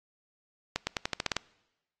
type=accelerating click train; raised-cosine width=0.2 ms; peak=-11 dBFS; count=9; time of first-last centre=0.76-1.366 s; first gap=110 ms; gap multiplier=0.89; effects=noise-tail reverb RT60 1.0 s tail -24 dB re dry + AAC 32 kbps